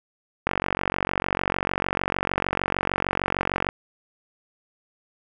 click train, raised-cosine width 0.5 ms, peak -7 dBFS, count 151, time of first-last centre 0.47-3.689 s, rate 46.6 Hz, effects none

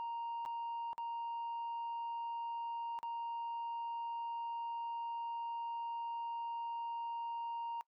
sine tone with dropouts, 932.3 Hz, A#5, in tune, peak -36 dBFS, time 0-7.81 s, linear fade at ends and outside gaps 0 ms, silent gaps 0.452-0.46 / 0.931-0.98 / 2.989-3.03 s, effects noise-tail reverb RT60 0.1 s tail -24 dB re dry + tanh soft clip ceiling -37 dBFS

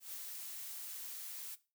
blue noise with ADSR envelope, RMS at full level -44 dBFS, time 0-1.56 s, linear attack 130 ms, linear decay 27 ms, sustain -2 dB, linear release 22 ms, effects noise-tail reverb RT60 0.3 s tail -17 dB re dry

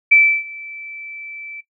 sine tone with ADSR envelope, 2323 Hz, D7, 20 cents flat, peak -6 dBFS, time 0.11-1.61 s, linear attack 12 ms, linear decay 310 ms, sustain -24 dB, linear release 10 ms, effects noise-tail reverb RT60 0.1 s tail -17 dB re dry

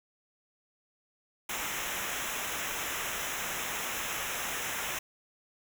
pink noise with comb filter, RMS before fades -35 dBFS, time 1.49-4.99 s, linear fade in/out 5 ms, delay 0.22 ms, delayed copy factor -0.85, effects none

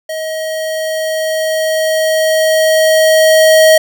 square tone with level ramp, 633 Hz, D#5, 30 cents sharp, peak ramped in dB -19 to -4 dBFS, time 0.09-3.78 s, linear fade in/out 5 ms, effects none

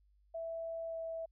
sine tone with pitch glide, 659.3 to 655.1 Hz, E5 to E5, 0 to -11 cents, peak -38 dBFS, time 0.34-1.26 s, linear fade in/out 10 ms, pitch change -11 cents, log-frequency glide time 0.88-0.96 s, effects added 50 Hz sine -66 dBFS peak until 1.31 s

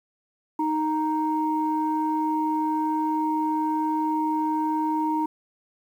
sine tone pair together, 311.1 / 932.2 Hz, D#4 / A#5, 0 / 0 cents, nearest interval octave + perfect fifth, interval 1900 cents, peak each -24 dBFS, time 0.59-5.26 s, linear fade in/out 5 ms, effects tanh soft clip ceiling -14 dBFS + 9-bit

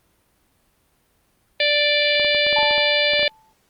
harmonic tone, 587.3 Hz, D5, in tune, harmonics 1 / 3 / 4 / 5 / 6 / 7 / 8, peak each -21 / -25 / -21 / -25 / -23 / -26 / -30 dBFS, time 1.6-3.28 s, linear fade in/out 2 ms
clicks, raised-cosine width 1 ms, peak -19 dBFS, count 12, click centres 2.197 / 2.247 / 2.348 / 2.466 / 2.528 / 2.586 / 2.63 / 2.71 / 2.78 / 3.135 / 3.194 / 3.23 s
sine tone with exponential decay, 877 Hz, A5, 6 cents flat, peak -18 dBFS, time 2.56-3.53 s, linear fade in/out 5 ms, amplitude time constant 210 ms
effects pink hiss -63 dBFS RMS until 3.69 s + Opus 32 kbps

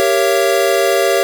square chord, G diminished seventh, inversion none, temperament equal with one note detuned, 392 / 466.2 / 554.4 / 675.8 Hz, G4 / Bb4 / Db5 / Fb5, 0 / 0 / 0 / +43 cents, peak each -17 / -20 / -17 / -18 dBFS, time 0-1.23 s, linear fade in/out 0 ms, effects none

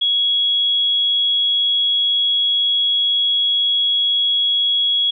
sine tone, 3334 Hz, G#7, 6 cents sharp, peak -14 dBFS, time 0.01-5.11 s, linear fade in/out 10 ms, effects none

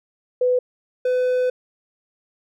sine / triangle tone pair in turn, 499.5 / 503.3 Hz, B4 / B4, +20 / +33 cents, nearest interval unison, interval 13 cents, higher second, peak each -15 dBFS, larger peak neither, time 0.41-0.59 / 1.05-1.5 s, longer second, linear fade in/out 5 ms, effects none

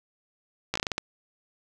slowing click train, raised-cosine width 0.2 ms, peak -10 dBFS, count 8, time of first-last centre 0.74-0.98 s, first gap 15 ms, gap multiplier 1.27, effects none

